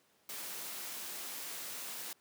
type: noise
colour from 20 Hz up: white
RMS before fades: -43 dBFS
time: 0.29-2.13 s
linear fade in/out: 2 ms
effects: pink hiss -70 dBFS RMS until 2.2 s + high-pass 200 Hz 12 dB/octave